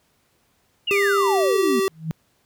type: exponential sweep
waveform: sine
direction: down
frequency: 2960 to 220 Hz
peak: -20 dBFS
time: 0.87-1.8 s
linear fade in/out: 10 ms
type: tone with pitch glide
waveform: square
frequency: 400.3 to 386.2 Hz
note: G4 to G4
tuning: +36 to -26 cents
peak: -19 dBFS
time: 0.91-1.88 s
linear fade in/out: 0 ms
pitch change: -62 cents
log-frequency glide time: 1.12-1.42 s
type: tone with exponential growth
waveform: sine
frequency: 160 Hz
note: D#3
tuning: 49 cents sharp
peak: -19 dBFS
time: 1.89-2.11 s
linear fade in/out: 0 ms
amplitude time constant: 47 ms
effects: pink hiss -64 dBFS RMS until 2.45 s + high-pass 60 Hz 12 dB/octave